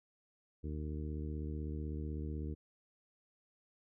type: harmonic tone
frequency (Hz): 76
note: D#2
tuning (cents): -40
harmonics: 1 / 2 / 3 / 4 / 5 / 6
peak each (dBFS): -39 / -45 / -48 / -47 / -51 / -53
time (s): 0.63-2.55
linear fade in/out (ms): 20
effects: none